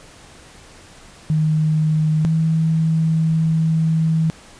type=tone pair in turn; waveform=sine; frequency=155.5 / 160.61 Hz; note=D#3 / E3; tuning=-1 / -45 cents; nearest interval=minor second; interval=56 cents; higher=second; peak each=-14 dBFS; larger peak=neither; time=1.3-2.25 / 2.25-4.3 s; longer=second; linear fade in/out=0 ms; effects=pink hiss -44 dBFS RMS until 4.59 s + resampled to 22050 Hz